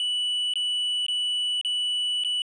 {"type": "tone with dropouts", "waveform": "triangle", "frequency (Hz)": 2960, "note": "F#7", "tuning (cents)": 0, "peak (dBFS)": -22, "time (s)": [0, 2.42], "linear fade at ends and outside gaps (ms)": 1, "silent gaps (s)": [[0.537, 0.556], [1.065, 1.083], [1.613, 1.648], [2.237, 2.247]], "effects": ["resampled to 24000 Hz"]}